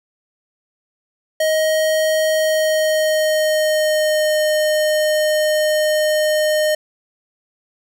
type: tone with pitch glide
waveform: square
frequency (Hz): 628 to 613.3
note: D#5 to D#5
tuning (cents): +16 to -25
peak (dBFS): -15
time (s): 1.4-6.75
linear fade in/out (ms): 5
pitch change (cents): -41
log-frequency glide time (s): 2.3-4.38
effects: none